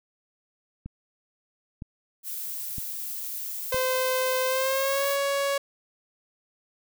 click train, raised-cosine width 5 ms, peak -24 dBFS, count 4, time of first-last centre 0.86-3.745 s, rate 1.04 Hz
violet noise, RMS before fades -34 dBFS, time 2.23-5.18 s, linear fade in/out 50 ms
sawtooth tone with pitch glide, 515 to 558.4 Hz, C5 to C#5, -28 to +13 cents, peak -20 dBFS, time 3.72-5.58 s, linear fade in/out 5 ms, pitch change +141 cents, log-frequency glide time 4.45-5.07 s
effects none

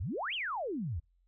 sine exponential two-way sweep, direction up then down, 69.3 to 3357 to 69.3 Hz, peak -33 dBFS, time 0-1 s, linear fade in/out 10 ms, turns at 0.34 s, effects noise-tail reverb RT60 0.2 s tail -24 dB re dry + added 44 Hz sine -67 dBFS peak until 1.27 s

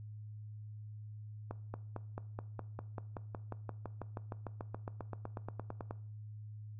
accelerating click train, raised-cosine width 1 ms, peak -27 dBFS, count 29, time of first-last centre 1.51-5.909 s, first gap 230 ms, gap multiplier 0.97, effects noise-tail reverb RT60 0.5 s tail -18 dB re dry + added 106 Hz sine -45 dBFS peak until 6.79 s

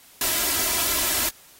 white noise with comb filter, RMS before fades -23 dBFS, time 0.21-1.29 s, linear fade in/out 2 ms, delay 3 ms, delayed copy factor +0.6, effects white hiss -51 dBFS RMS until 1.59 s + AAC 48 kbps

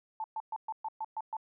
sine tone bursts, 880 Hz, A5, in tune, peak -33 dBFS, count 8, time 0.2-1.368 s, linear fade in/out 2 ms, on 41 ms, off 120 ms, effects none

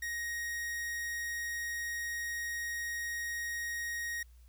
45% pulse tone, 1876 Hz, A#6, 11 cents sharp, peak -35 dBFS, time 0.02-4.23 s, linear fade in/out 5 ms, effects added 60 Hz sine -54 dBFS peak until 4.48 s + white hiss -71 dBFS RMS until 4.48 s

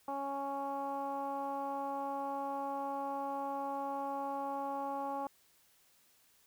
15% pulse tone with low-pass filter, 277.2 Hz, C#4, in tune, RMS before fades -38 dBFS, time 0.08-5.27 s, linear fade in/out 2 ms, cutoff 950 Hz, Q 3.8, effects white hiss -68 dBFS RMS until 6.46 s

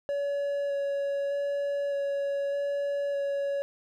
triangle tone with vibrato, 564 Hz, C#5, 30 cents sharp, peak -25 dBFS, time 0.09-3.62 s, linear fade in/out 0 ms, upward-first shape square, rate 0.82 Hz, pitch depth 9 cents each way, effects none

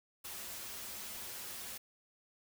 white noise with comb filter, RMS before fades -45 dBFS, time 0.24-1.78 s, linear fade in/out 10 ms, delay 6.7 ms, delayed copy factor -0.5, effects none

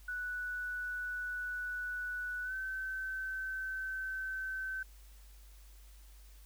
sine tone with pitch glide, 1480 to 1535.7 Hz, F#6 to G6, 0 to -36 cents, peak -36 dBFS, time 0.08-4.83 s, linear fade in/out 5 ms, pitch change +64 cents, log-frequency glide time 2.43-2.54 s, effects added 50 Hz sine -53 dBFS peak until 6.45 s + white hiss -64 dBFS RMS until 6.45 s

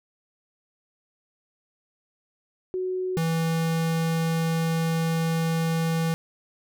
sine / square tone pair in turn, 370 / 163.82 Hz, F#4 / E3, 0 / -10 cents, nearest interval octave + major second, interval 1410 cents, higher first, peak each -25 / -23 dBFS, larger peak second, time 2.74-3.17 / 3.17-6.14 s, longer second, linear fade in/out 0 ms, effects none

